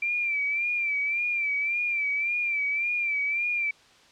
sine tone with vibrato, 2349 Hz, D7, in tune, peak -24 dBFS, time 0.02-3.71 s, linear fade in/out 5 ms, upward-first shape sine, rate 1.8 Hz, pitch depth 63 cents each way, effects white hiss -56 dBFS RMS until 4.11 s + low-pass 5000 Hz 12 dB/octave

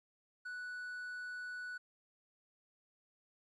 triangle tone, 1480 Hz, F#6, in tune, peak -40 dBFS, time 0.45-1.78 s, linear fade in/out 10 ms, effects resampled to 24000 Hz + 13-bit

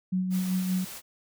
sine tone with tremolo, 185 Hz, F#3, in tune, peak -23 dBFS, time 0.12-0.85 s, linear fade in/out 10 ms, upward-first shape sine, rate 5.2 Hz, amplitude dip 40%
white noise, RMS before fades -41 dBFS, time 0.3-1.02 s, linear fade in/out 50 ms
effects none

